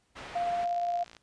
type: low-pass noise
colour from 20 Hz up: white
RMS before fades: -44 dBFS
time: 0.15-0.66 s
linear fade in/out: 20 ms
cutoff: 2100 Hz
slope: 12 dB/octave
type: tone with tremolo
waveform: sine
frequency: 698.5 Hz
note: F5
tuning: in tune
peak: -26 dBFS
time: 0.35-1.04 s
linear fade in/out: 10 ms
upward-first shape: sine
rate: 17 Hz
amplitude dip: 25%
type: click train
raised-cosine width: 0.2 ms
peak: -31 dBFS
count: 31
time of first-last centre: 0.64-1.167 s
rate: 56.9 Hz
effects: pink hiss -71 dBFS RMS until 1.22 s + resampled to 22050 Hz